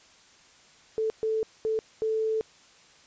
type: tone bursts at uneven times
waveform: sine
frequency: 440 Hz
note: A4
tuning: in tune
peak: -24 dBFS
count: 4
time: 0.98-1.1 / 1.23-1.43 / 1.65-1.79 / 2.02-2.41 s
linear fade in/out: 0 ms
effects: white hiss -56 dBFS RMS until 3.06 s + resampled to 16000 Hz